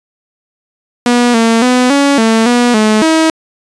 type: tone with pitch steps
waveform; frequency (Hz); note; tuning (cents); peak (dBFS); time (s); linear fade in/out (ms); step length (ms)
sawtooth; 242.3 / 227.8 / 250.6 / 281.4 / 224.1 / 242.5 / 215.4 / 320.3; B3 / A#3 / B3 / C#4 / A3 / B3 / A3 / E4; -33 / -40 / +25 / +26 / +32 / -31 / -37 / -50; -3; 1.06-3.3; 2; 280
effects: resampled to 22050 Hz